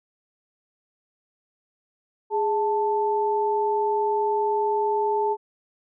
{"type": "tone pair together", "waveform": "sine", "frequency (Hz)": [415.3, 880], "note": ["G#4", "A5"], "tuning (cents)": [0, 0], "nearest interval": "octave + minor second", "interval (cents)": 1300, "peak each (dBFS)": -23, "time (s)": [2.3, 5.37], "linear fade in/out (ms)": 50, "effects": []}